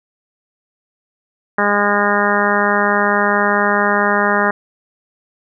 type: harmonic tone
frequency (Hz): 204.5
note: G#3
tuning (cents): -26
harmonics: 1 / 2 / 3 / 4 / 5 / 6 / 7 / 8 / 9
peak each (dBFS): -21 / -21 / -21 / -21 / -21 / -21 / -21 / -21 / -21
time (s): 1.58-4.51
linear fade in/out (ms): 5
effects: none